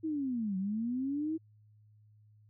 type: linear two-way sweep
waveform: sine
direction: down then up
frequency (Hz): 326.2 to 184.5 to 326.2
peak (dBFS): -31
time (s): 0.03-1.38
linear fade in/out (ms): 20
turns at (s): 0.57
effects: added 106 Hz sine -59 dBFS peak until 2.49 s